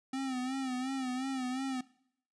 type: tone with vibrato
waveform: square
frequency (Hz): 260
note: C4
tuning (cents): -11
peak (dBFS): -34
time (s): 0.13-1.81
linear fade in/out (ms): 5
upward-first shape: sine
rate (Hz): 2.8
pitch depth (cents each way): 66
effects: noise-tail reverb RT60 0.7 s tail -21 dB re dry + resampled to 22050 Hz